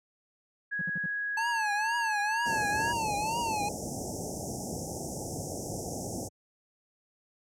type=tone; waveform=sine; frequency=1661.2 Hz; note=G#6; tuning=in tune; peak=-30 dBFS; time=0.71-2.93 s; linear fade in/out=20 ms
type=tone bursts; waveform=triangle; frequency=174.61 Hz; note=F3; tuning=in tune; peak=-32 dBFS; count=4; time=0.79-1.06 s; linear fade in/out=2 ms; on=24 ms; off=58 ms
type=tone with vibrato; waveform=square; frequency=880 Hz; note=A5; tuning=in tune; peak=-30 dBFS; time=1.37-3.69 s; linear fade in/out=5 ms; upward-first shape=triangle; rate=2.1 Hz; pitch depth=150 cents each way
type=band-stop noise; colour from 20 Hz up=pink; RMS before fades=-34 dBFS; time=2.45-6.29 s; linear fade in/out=20 ms; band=830 to 5400 Hz; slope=96 dB/octave
effects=high-pass 100 Hz 12 dB/octave + low-pass 9000 Hz 12 dB/octave